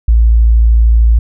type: tone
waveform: sine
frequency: 56.6 Hz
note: A1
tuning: 50 cents sharp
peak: -4 dBFS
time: 0.08-1.19 s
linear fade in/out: 5 ms
effects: none